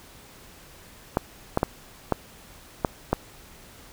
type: clicks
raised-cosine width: 1 ms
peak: -6 dBFS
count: 6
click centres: 1.171 / 1.574 / 1.631 / 2.123 / 2.848 / 3.13 s
effects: pink hiss -49 dBFS RMS until 3.92 s